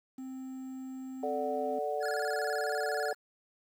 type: tone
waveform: triangle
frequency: 261.6 Hz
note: C4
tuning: in tune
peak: -37 dBFS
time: 0.18-1.79 s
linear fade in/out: 5 ms
type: chord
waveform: sine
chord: D major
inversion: second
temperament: equal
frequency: 440 / 587.3 / 740 Hz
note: A4 / D5 / F#5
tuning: 0 / 0 / 0 cents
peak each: -35 dBFS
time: 1.23-3.13 s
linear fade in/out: 2 ms
type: tone with vibrato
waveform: square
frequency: 1556 Hz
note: G6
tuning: 13 cents flat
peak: -37 dBFS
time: 2-3.15 s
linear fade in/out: 50 ms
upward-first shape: square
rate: 18 Hz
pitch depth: 150 cents each way
effects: low-pass 11000 Hz 12 dB/octave + 10-bit